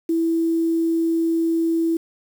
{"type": "tone with quantisation", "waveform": "sine", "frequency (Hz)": 330, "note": "E4", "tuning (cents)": 2, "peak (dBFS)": -17, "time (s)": [0.09, 1.97], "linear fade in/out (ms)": 5, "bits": 7, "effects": []}